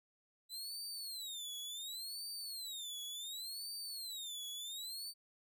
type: tone with vibrato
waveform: sawtooth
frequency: 3951 Hz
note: B7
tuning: in tune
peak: -40 dBFS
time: 0.49-5.14 s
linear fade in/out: 50 ms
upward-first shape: sine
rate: 0.69 Hz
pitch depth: 270 cents each way
effects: none